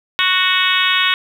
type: harmonic tone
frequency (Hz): 370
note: F#4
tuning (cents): 0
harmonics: 3 / 4 / 5 / 6 / 7 / 8 / 9 / 10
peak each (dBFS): -21 / -21 / -21 / -21 / -21 / -21 / -21 / -21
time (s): 0.19-1.14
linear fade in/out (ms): 0
effects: 7-bit